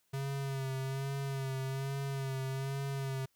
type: tone with vibrato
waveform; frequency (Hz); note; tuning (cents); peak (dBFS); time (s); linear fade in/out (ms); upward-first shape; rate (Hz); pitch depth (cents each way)
square; 135.5; C#3; -39; -35; 0.13-3.26; 10; sine; 1.2; 36
effects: white hiss -75 dBFS RMS until 3.35 s